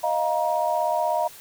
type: chord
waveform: sine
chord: Eb suspended second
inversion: none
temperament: equal with one note detuned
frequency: 622.3 / 698.5 / 945.3 Hz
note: Eb5 / F5 / Bb5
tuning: 0 / 0 / +24 cents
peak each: -25 dBFS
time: 0.03-1.28 s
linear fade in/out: 10 ms
effects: white hiss -45 dBFS RMS until 1.4 s